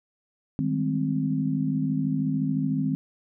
sine chord, Ab major seventh, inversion second, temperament equal with one note detuned, 155.56 / 196 / 209.6 / 261.6 Hz, Eb3 / G3 / Ab3 / C4, 0 / 0 / +16 / 0 cents, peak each -27 / -32 / -32 / -26 dBFS, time 0.59-2.95 s, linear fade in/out 0 ms, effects none

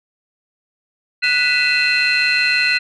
sine tone cluster, 1476 / 1984 / 2539 / 2685 / 4152 Hz, F#6 / B6 / D#7 / E7 / C8, -5 / +7 / +34 / +31 / -14 cents, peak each -19 dBFS, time 1.22-2.79 s, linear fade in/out 20 ms, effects tanh soft clip ceiling -7 dBFS

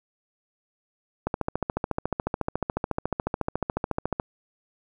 click train, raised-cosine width 1 ms, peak -11 dBFS, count 42, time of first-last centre 1.27-4.199 s, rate 14 Hz, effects none

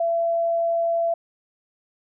sine tone, 673 Hz, E5, 36 cents sharp, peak -19 dBFS, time 0-1.14 s, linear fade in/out 5 ms, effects none

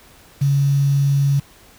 sine tone with quantisation, 140 Hz, C#3, 18 cents sharp, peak -13 dBFS, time 0.41-1.4 s, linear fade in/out 10 ms, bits 6, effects pink hiss -48 dBFS RMS until 1.78 s

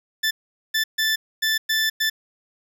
20% pulse tone bursts at uneven times, 1760 Hz, A6, in tune, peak -14 dBFS, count 6, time 0.23-0.31 / 0.74-0.84 / 0.98-1.16 / 1.42-1.58 / 1.69-1.9 / 2-2.1 s, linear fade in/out 10 ms, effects 9-bit

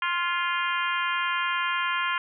harmonic tone with a mistuned harmonic, 349.8 Hz, F4, 3 cents sharp, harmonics 3 / 4 / 5 / 6 / 7 / 8 / 9, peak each -28 / -30 / -32 / -34 / -35 / -36 / -37 dBFS, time 0.02-2.18 s, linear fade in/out 2 ms, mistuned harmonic 5, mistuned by -29 cents, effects none

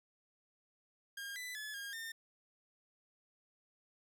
sawtooth tone with pitch steps, 1615 / 1995 / 1716 / 1621 / 1814 Hz, G#6 / B6 / A6 / G#6 / A#6, -49 / +17 / -44 / -42 / -48 cents, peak -39 dBFS, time 1.17-2.12 s, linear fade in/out 5 ms, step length 190 ms, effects none

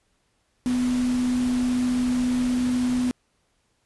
sine tone in noise, 249.1 Hz, B3, 15 cents sharp, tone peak -20 dBFS, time 0.66-3.11 s, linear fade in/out 0 ms, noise pink, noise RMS -36 dBFS, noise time 0.66-3.11 s, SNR +13 dB, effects pink hiss -69 dBFS RMS until 3.85 s + resampled to 24000 Hz

